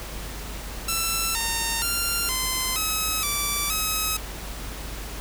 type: tone with pitch steps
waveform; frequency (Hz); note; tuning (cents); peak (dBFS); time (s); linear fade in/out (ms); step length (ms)
5% pulse; 1337 / 917 / 1389 / 1033 / 1282 / 1163 / 1278; E6 / A#5 / F6 / C6 / E6 / D6 / D#6; +24 / -29 / -10 / -22 / -49 / -17 / +46; -12; 0.88-4.17; 5; 470
effects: added 50 Hz sine -35 dBFS peak until 5.2 s + pink hiss -37 dBFS RMS until 5.2 s